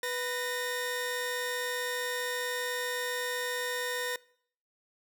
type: tone pair together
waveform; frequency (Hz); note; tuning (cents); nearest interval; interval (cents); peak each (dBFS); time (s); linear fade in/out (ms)
sawtooth; 493.9 / 1840.1; B4 / A#6; 0 / -23; octave + major seventh; 2277; -30 / -31; 0.03-4.16; 2
effects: noise-tail reverb RT60 0.6 s tail -22 dB re dry